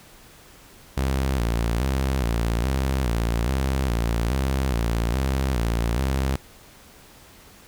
sawtooth tone with vibrato, 61.8 Hz, B1, 2 cents sharp, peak -17 dBFS, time 0.97-6.36 s, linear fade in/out 5 ms, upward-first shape square, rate 1.2 Hz, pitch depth 130 cents each way, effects pink hiss -49 dBFS RMS until 7.67 s

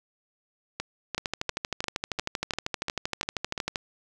two click trains, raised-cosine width 0.2 ms, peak -13 / -11 dBFS, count 9 / 34, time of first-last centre 0.8-3.578 / 1.18-3.758 s, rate 2.88 / 12.8 Hz, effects 8-bit

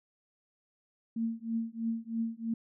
sine tone with tremolo, 227.7 Hz, A#3, 40 cents flat, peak -27 dBFS, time 1.16-2.54 s, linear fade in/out 5 ms, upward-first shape triangle, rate 3.1 Hz, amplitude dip 100%, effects none

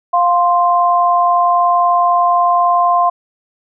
sine tone pair together, 702.7 / 1046.5 Hz, F5 / C6, +10 / 0 cents, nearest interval perfect fifth, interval 690 cents, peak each -12 dBFS, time 0.13-3.1 s, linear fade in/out 10 ms, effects none

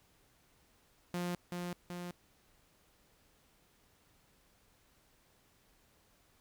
sawtooth tone with echo, 176.4 Hz, F3, 18 cents sharp, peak -31 dBFS, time 1.14-1.35 s, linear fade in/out 0 ms, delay 380 ms, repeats 2, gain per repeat -3 dB, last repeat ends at 2.11 s, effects pink hiss -69 dBFS RMS until 6.4 s

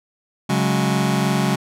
sawtooth chord, C# suspended fourth, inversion none, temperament just, 138.59 / 184.79 / 207.9 Hz, C#3 / F#3 / G#3, 0 / -2 / +2 cents, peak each -17 dBFS, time 0.49-1.56 s, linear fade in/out 10 ms, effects low-pass 12000 Hz 12 dB/octave

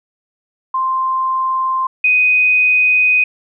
sine tone pair in turn, 1046.5 / 2498 Hz, C6 / D#7, 0 / +6 cents, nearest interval octave + minor third, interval 1506 cents, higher second, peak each -14 / -9 dBFS, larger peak second, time 0.74-1.87 / 2.04-3.24 s, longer second, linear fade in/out 5 ms, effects none

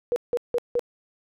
sine tone bursts, 482.6 Hz, B4, 40 cents flat, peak -20 dBFS, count 4, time 0.12-0.794 s, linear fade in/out 0 ms, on 41 ms, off 170 ms, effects none

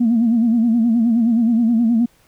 sine tone with vibrato, 231 Hz, A#3, 16 cents flat, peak -11 dBFS, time 0-2.06 s, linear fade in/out 10 ms, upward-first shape sine, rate 9.5 Hz, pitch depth 85 cents each way, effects tanh soft clip ceiling -8 dBFS + pink hiss -56 dBFS RMS until 2.27 s

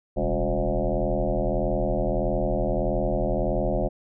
sine tone with frequency modulation, 279.9 Hz, C#4, 17 cents sharp, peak -21 dBFS, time 0.16-3.89 s, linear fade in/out 20 ms, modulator 81.6 Hz, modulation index 4.9, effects none

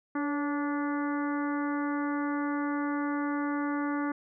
harmonic tone with a mistuned harmonic, 290 Hz, D4, 22 cents flat, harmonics 1 / 2 / 3 / 4 / 5 / 6 / 7, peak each -29 / -41 / -39 / -38 / -40 / -44 / -47 dBFS, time 0.15-4.12 s, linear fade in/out 5 ms, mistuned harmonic 2, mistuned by -41 cents, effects none

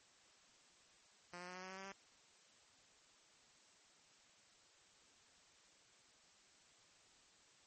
5% pulse tone with pitch steps, 176.1 / 178.76 / 181.47 / 184.22 / 187 / 189.83 / 192.71 / 195.62 Hz, F3 / F3 / F#3 / F#3 / F#3 / F#3 / G3 / G3, +15 / +41 / -33 / -7 / +19 / +45 / -29 / -3 cents, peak -38 dBFS, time 1.33-1.922 s, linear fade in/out 2 ms, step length 74 ms, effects white hiss -68 dBFS RMS until 7.66 s + MP3 32 kbps

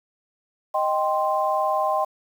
sine chord, C minor, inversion first, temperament equal, 622.3 / 784 / 1046.5 Hz, Eb5 / G5 / C6, 0 / 0 / 0 cents, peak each -24 dBFS, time 0.74-2.05 s, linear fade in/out 10 ms, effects 8-bit

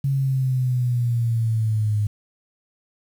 sine exponential sweep, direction down, 138.5 to 103.83 Hz, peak -18 dBFS, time 0.04-2.07 s, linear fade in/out 5 ms, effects 8-bit

